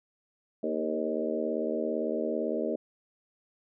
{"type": "harmonic tone with a mistuned harmonic", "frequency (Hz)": 77.78, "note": "D#2", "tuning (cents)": 0, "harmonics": [3, 4, 5, 6, 7, 8], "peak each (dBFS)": [-35, -35, -35, -35, -35, -35], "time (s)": [0.63, 2.76], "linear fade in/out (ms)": 5, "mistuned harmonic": 5, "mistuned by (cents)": 33, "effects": []}